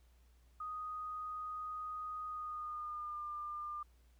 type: tone with pitch glide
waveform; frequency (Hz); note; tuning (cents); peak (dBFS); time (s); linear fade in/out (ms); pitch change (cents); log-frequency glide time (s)
sine; 1244.5 to 1199.3; D#6 to D6; 0 to +36; -40; 0.6-3.83; 5; -64; 2.26-3.23
effects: added 60 Hz sine -63 dBFS peak until 4.19 s + pink hiss -75 dBFS RMS until 4.19 s